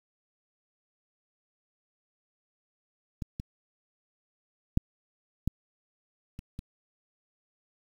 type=clicks; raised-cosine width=5 ms; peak=-21 / -23 / -10 / -14 / -28 / -25 dBFS; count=6; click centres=3.222 / 3.399 / 4.774 / 5.476 / 6.391 / 6.591 s; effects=8-bit